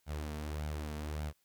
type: tone with flanger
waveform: sawtooth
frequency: 75.5 Hz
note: D2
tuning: 48 cents sharp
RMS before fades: -39 dBFS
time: 0.06-1.33 s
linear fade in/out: 50 ms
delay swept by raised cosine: 1.3 to 4.5 ms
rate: 1.7 Hz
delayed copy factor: +0.5
effects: white hiss -75 dBFS RMS until 1.44 s